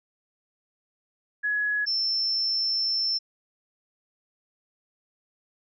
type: tone pair in turn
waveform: sine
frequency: 1684 / 5346 Hz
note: G#6 / E8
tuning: +24 / +23 cents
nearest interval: octave + minor sixth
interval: 1999 cents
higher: second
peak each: -23 dBFS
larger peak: neither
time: 1.43-1.86 / 1.86-3.19 s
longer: second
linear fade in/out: 20 ms
effects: none